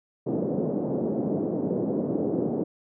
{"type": "band-pass noise", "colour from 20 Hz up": "pink", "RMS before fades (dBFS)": -27, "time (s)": [0.26, 2.64], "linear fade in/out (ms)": 10, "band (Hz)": [180, 510], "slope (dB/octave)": 24, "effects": []}